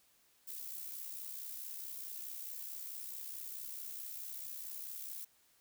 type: noise with amplitude modulation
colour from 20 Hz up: violet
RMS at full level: -43 dBFS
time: 0.47-5.25 s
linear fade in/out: 10 ms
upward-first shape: sine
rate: 64.6 Hz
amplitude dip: 50%
effects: white hiss -70 dBFS RMS until 5.6 s